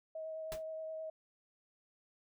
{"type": "tone with vibrato", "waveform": "sine", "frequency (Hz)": 636, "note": "D#5", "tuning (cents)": 38, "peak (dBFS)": -40, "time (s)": [0.15, 1.1], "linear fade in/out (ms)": 5, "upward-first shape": "sine", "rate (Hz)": 9.5, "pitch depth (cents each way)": 12}
{"type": "noise with exponential decay", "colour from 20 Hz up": "pink", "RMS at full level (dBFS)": -40, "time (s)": [0.52, 0.63], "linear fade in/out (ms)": 0, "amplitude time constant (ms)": 23}
{"effects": []}